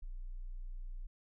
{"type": "tone", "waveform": "sine", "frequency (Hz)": 29.96, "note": "A#0", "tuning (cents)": 48, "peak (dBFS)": -40, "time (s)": [0.02, 1.07], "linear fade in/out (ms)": 10, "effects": []}